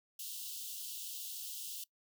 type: high-pass noise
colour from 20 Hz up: white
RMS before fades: -44 dBFS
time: 0.19-1.84 s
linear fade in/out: 5 ms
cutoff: 2800 Hz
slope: 96 dB/octave
effects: noise-tail reverb RT60 0.1 s tail -21 dB re dry